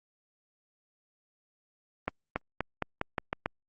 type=accelerating click train; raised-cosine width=0.5 ms; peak=-14 dBFS; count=8; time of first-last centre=2.08-3.46 s; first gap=280 ms; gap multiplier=0.88; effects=Opus 24 kbps